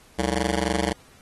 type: ring-modulated tone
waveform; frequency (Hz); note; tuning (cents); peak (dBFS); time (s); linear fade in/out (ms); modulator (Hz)
10% pulse; 128.6; C3; -30; -11; 0.18-0.93; 10; 52.5
effects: pink hiss -54 dBFS RMS until 1.21 s + AAC 32 kbps